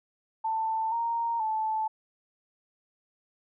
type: tone with pitch steps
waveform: sine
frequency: 888 / 929 / 874 Hz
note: A5 / A#5 / A5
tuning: +16 / -6 / -12 cents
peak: -26 dBFS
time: 0.44-1.88 s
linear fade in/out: 10 ms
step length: 480 ms
effects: none